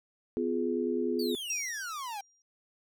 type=chord; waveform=sine; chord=F diminished; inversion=second; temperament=just; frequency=251.4 / 349.2 / 419.1 Hz; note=Cb4 / F4 / Ab4; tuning=+31 / 0 / +16 cents; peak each=-32 dBFS; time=0.37-1.35 s; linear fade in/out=0 ms
type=exponential sweep; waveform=45% pulse; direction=down; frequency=4699 to 777 Hz; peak=-36 dBFS; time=1.19-2.21 s; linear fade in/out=5 ms
type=tone with exponential decay; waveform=sine; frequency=5700 Hz; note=F8; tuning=34 cents sharp; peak=-29 dBFS; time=1.5-2.42 s; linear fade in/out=1 ms; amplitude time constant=200 ms
effects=none